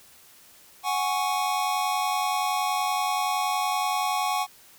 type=chord; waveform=square; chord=F# suspended second; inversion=none; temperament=equal; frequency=740 / 830.6 / 1108.7 Hz; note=F#5 / G#5 / C#6; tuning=0 / 0 / 0 cents; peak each=-29 dBFS; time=0.83-4.47 s; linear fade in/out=50 ms; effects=white hiss -53 dBFS RMS until 4.78 s